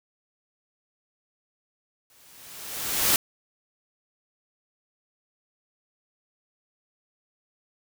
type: noise with exponential growth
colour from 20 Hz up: white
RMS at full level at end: -19 dBFS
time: 2.1-3.16 s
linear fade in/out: 1 ms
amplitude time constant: 230 ms
effects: none